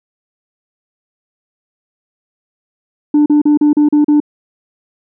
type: tone bursts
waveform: sine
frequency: 296.3 Hz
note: D4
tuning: 15 cents sharp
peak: -4 dBFS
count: 7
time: 3.14-4.202 s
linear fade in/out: 5 ms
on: 120 ms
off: 37 ms
effects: tanh soft clip ceiling -5 dBFS